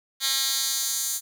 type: tone with high-pass filter sweep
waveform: 10% pulse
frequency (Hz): 269.7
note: C#4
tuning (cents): -47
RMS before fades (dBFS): -26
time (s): 0.2-1.21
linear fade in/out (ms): 50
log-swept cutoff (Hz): 3500 to 7400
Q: 1.4
effects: none